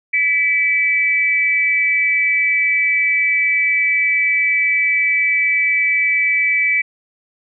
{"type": "tone pair together", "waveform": "sine", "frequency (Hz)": [1975.5, 2304], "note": ["B6", "D7"], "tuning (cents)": [0, -34], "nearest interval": "minor third", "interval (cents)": 266, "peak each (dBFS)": [-19, -14], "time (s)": [0.13, 6.82], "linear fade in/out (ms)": 10, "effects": []}